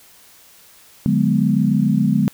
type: chord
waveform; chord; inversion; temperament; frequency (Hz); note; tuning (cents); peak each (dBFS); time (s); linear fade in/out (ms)
sine; G# half-diminished seventh; second; equal with one note detuned; 146.83 / 180.46 / 207.7 / 246.9; D3 / F#3 / G#3 / B3; 0 / -43 / 0 / 0; -20 / -20 / -17 / -20; 1.06-2.28; 0
effects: white hiss -48 dBFS RMS until 2.33 s